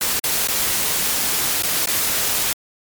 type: noise with dropouts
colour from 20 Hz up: white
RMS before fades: -20 dBFS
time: 0.01-2.53 s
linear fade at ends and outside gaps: 2 ms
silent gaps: 0.195-0.239 / 0.474-0.484 / 1.624-1.633 / 1.859-1.871 s
effects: MP3 96 kbps